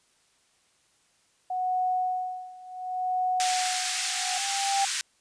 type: tone with tremolo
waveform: sine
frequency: 737 Hz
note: F#5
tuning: 7 cents flat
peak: -23 dBFS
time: 1.5-4.38 s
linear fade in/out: 5 ms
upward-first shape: sine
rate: 0.69 Hz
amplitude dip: 90%
type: band-pass noise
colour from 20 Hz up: white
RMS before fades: -30 dBFS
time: 3.4-5.01 s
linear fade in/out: 0 ms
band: 1400 to 8500 Hz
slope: 24 dB/octave
type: tone with exponential growth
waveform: sine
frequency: 790 Hz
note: G5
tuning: 13 cents sharp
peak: -21 dBFS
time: 3.6-4.85 s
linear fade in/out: 5 ms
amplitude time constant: 270 ms
effects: white hiss -66 dBFS RMS until 5.2 s + resampled to 22050 Hz